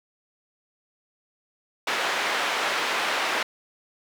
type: band-pass noise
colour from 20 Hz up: white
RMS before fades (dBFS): -26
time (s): 1.87-3.43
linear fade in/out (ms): 5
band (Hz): 460 to 2400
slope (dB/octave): 12
effects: none